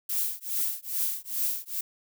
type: noise with tremolo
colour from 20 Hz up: violet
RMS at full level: -26 dBFS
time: 0.09-1.81 s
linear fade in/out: 5 ms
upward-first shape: triangle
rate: 2.4 Hz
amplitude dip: 100%
effects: none

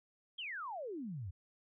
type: exponential sweep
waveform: sine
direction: down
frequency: 3322 to 82.41 Hz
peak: -40 dBFS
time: 0.38-1.31 s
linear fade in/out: 10 ms
effects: none

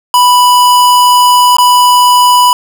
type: tone with dropouts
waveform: square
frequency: 987.8 Hz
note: B5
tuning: in tune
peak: -4 dBFS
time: 0.14-2.53 s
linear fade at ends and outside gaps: 1 ms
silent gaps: 1.568-1.584 s
effects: none

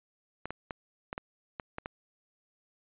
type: clicks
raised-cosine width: 0.5 ms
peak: -21 dBFS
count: 8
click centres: 0.456 / 0.506 / 0.708 / 1.129 / 1.179 / 1.598 / 1.784 / 1.859 s
effects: resampled to 8000 Hz

